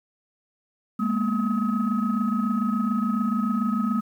sine tone cluster, 205.5 / 232.5 / 249.6 / 1271 Hz, G#3 / A#3 / B3 / D#6, -18 / -4 / +19 / +36 cents, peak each -24 / -24 / -33 / -29 dBFS, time 0.99-4.01 s, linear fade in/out 10 ms, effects tanh soft clip ceiling -14 dBFS + 9-bit

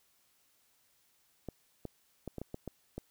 clicks, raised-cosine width 2 ms, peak -26 dBFS, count 8, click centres 1.487 / 1.853 / 2.277 / 2.383 / 2.416 / 2.544 / 2.677 / 2.98 s, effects white hiss -71 dBFS RMS until 3.1 s

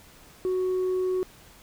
sine tone, 370 Hz, F#4, in tune, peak -21 dBFS, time 0.45-1.23 s, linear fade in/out 0 ms, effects tanh soft clip ceiling -22 dBFS + pink hiss -52 dBFS RMS until 1.62 s

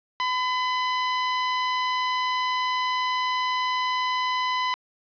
sawtooth tone, 1008 Hz, B5, 35 cents sharp, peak -19 dBFS, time 0.2-4.74 s, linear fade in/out 0 ms, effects resampled to 11025 Hz + 9-bit

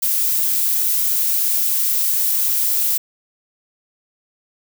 violet noise, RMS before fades -18 dBFS, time 0.02-2.98 s, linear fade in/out 10 ms, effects none

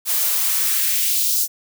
blue noise with high-pass filter sweep, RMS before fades -19 dBFS, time 0.05-1.48 s, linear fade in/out 50 ms, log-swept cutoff 380 to 5800 Hz, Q 1.4, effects none

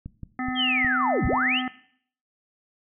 clicks, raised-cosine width 5 ms, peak -23 dBFS, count 5, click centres 0.06 / 0.233 / 0.485 / 0.847 / 1.333 s
harmonic tone, 254.7 Hz, C4, 46 cents flat, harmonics 1 / 3 / 5 / 7 / 8, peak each -28 / -33 / -35 / -36 / -37 dBFS, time 0.39-1.68 s, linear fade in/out 2 ms
sine linear two-way sweep, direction down then up, 3314 to 32.25 to 3314 Hz, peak -21 dBFS, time 0.55-1.62 s, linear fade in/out 50 ms, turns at 1.26 s
effects noise-tail reverb RT60 0.6 s tail -17 dB re dry

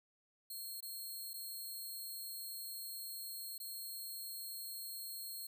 5% pulse tone with dropouts, 4247 Hz, C8, 25 cents sharp, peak -37 dBFS, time 0.5-5.47 s, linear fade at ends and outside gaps 5 ms, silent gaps 0.806-0.826 / 1.334-1.339 / 3.58-3.6 s, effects none

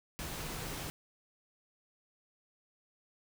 sine tone in noise, 155.56 Hz, D#3, in tune, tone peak -49 dBFS, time 0.19-0.9 s, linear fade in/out 0 ms, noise pink, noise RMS -41 dBFS, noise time 0.19-0.9 s, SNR -11 dB, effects none

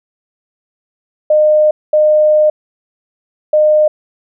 sine tone bursts at uneven times, 610 Hz, D#5, 34 cents flat, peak -6 dBFS, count 3, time 1.3-1.71 / 1.93-2.5 / 3.53-3.88 s, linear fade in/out 5 ms, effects none

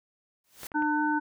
white noise with exponential growth, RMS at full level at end -37 dBFS, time 0.44-0.67 s, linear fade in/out 2 ms, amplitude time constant 50 ms
clicks, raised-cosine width 0.5 ms, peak -27 dBFS, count 3, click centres 0.633 / 0.718 / 0.823 s
harmonic tone, 300.6 Hz, D4, 40 cents sharp, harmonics 1 / 3 / 5, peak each -27 / -28 / -30 dBFS, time 0.74-1.2 s, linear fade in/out 20 ms
effects none

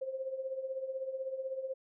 sine tone with tremolo, 528 Hz, C5, 16 cents sharp, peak -32 dBFS, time 0.01-1.74 s, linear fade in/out 10 ms, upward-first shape triangle, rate 16 Hz, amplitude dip 75%, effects none

